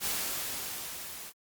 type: noise with level ramp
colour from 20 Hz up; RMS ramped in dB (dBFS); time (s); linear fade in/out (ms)
white; -31 to -44; 0-1.33; 50
effects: Opus 48 kbps